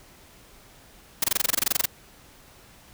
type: noise bursts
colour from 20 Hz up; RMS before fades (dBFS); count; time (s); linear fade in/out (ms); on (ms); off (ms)
white; -21; 15; 1.22-1.857; 5; 21; 23
effects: pink hiss -52 dBFS RMS until 2.93 s